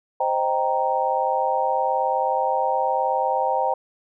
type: chord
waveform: sine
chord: C minor seventh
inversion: none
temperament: equal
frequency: 523.3 / 622.3 / 784 / 932.3 Hz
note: C5 / Eb5 / G5 / Bb5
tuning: 0 / 0 / 0 / 0 cents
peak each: -25 / -28 / -23 / -24 dBFS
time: 0.2-3.74 s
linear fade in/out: 5 ms
effects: none